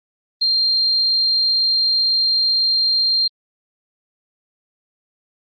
sine tone, 4186 Hz, C8, in tune, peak -14 dBFS, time 0.41-3.28 s, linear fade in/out 10 ms, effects Opus 32 kbps

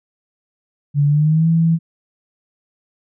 sine tone with pitch glide, 144.1 to 164.57 Hz, D3 to E3, -33 to -3 cents, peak -11 dBFS, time 0.94-1.79 s, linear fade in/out 50 ms, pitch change +230 cents, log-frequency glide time 1.06-1.48 s, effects none

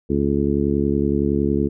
harmonic tone, 70.8 Hz, C#2, 37 cents sharp, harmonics 1 / 2 / 3 / 4 / 5 / 6, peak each -26 / -26 / -22 / -23 / -23 / -25 dBFS, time 0.09-1.69 s, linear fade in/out 20 ms, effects none

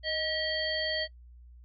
harmonic tone with a mistuned harmonic, 641 Hz, E5, 49 cents flat, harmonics 1 / 3 / 5 / 7, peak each -34 / -34 / -34 / -34 dBFS, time 0.03-1.08 s, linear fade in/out 50 ms, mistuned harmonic 1, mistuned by -45 cents, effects noise-tail reverb RT60 0.1 s tail -20 dB re dry + added 60 Hz sine -49 dBFS peak until 1.64 s

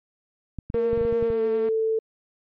clicks, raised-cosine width 5 ms, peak -20 dBFS, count 10, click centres 0.587 / 0.701 / 0.745 / 0.931 / 0.976 / 1.012 / 1.051 / 1.126 / 1.226 / 1.303 s
sawtooth tone with vibrato, 226.5 Hz, A#3, 50 cents flat, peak -28 dBFS, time 0.74-1.69 s, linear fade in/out 2 ms, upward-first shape sine, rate 10 Hz, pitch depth 17 cents each way
sine tone with pitch glide, 466.2 to 443.4 Hz, A#4 to A4, 0 to +13 cents, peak -20 dBFS, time 0.74-1.99 s, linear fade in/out 5 ms, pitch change -87 cents, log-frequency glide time 1.22-1.43 s
effects low-pass 2000 Hz 12 dB/octave + MP3 32 kbps

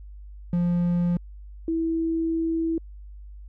triangle / sine tone pair in turn, 174.61 / 327.4 Hz, F3 / E4, 0 / -12 cents, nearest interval major seventh, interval 1088 cents, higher second, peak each -18 / -22 dBFS, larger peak first, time 0.53-1.17 / 1.68-2.78 s, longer second, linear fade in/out 2 ms, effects added 50 Hz sine -39 dBFS peak until 3.48 s

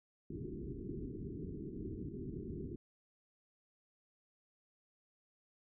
white low-pass noise, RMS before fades -44 dBFS, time 0.3-2.76 s, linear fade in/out 5 ms, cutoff 410 Hz, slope 96 dB/octave, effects none

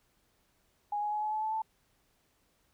sine tone with pitch steps, 827 / 835.6 / 844.4 / 853.2 / 862.1 / 871.1 / 880.2 Hz, G#5 / G#5 / G#5 / G#5 / A5 / A5 / A5, -8 / +10 / +29 / +46 / -36 / -18 / 0 cents, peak -30 dBFS, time 0.92-1.62 s, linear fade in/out 5 ms, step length 100 ms, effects pink hiss -72 dBFS RMS until 2.73 s

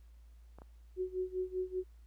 clicks, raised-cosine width 1 ms, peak -38 dBFS, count 2, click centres 0.586 / 0.619 s
sine tone with tremolo, 369.7 Hz, F#4, 1 cent flat, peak -31 dBFS, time 0.96-1.84 s, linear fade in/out 50 ms, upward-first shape sine, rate 5.1 Hz, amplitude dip 90%
effects added 57 Hz sine -54 dBFS peak until 2.06 s + pink hiss -75 dBFS RMS until 2.06 s

